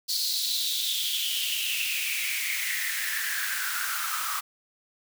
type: noise with high-pass filter sweep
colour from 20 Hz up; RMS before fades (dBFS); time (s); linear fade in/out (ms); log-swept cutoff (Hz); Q
white; -29; 0.08-4.41; 20; 4500 to 1200; 7.1
effects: none